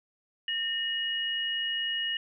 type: tone pair together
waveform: sine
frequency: 1821.8 / 2892 Hz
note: A#6 / F#7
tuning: -40 / -40 cents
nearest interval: minor sixth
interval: 800 cents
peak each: -34 / -29 dBFS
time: 0.48-2.17 s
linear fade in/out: 2 ms
effects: none

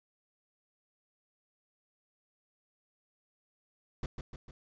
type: noise with echo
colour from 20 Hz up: brown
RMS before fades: -35 dBFS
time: 4.03-4.06 s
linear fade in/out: 2 ms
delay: 150 ms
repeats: 3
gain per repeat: -5 dB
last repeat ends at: 4.51 s
effects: resampled to 16000 Hz

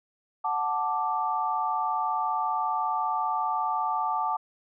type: chord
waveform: sine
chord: D major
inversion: first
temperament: equal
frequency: 740 / 880 / 1174.7 Hz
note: F#5 / A5 / D6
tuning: 0 / 0 / 0 cents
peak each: -31 / -28 / -29 dBFS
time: 0.44-4.37 s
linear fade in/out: 10 ms
effects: none

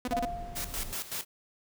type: tone bursts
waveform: sawtooth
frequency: 249.2 Hz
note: B3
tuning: 16 cents sharp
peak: -26 dBFS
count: 4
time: 0.05-0.251 s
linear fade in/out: 2 ms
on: 27 ms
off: 31 ms
type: noise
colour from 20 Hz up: brown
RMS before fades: -41 dBFS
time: 0.07-0.94 s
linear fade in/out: 2 ms
type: tone with exponential decay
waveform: sine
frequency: 700 Hz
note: F5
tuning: 4 cents sharp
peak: -26 dBFS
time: 0.12-1 s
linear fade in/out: 5 ms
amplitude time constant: 190 ms
type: noise with tremolo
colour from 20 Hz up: white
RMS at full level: -35 dBFS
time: 0.55-1.25 s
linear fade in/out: 20 ms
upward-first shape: square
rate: 5.3 Hz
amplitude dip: 75%
effects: none

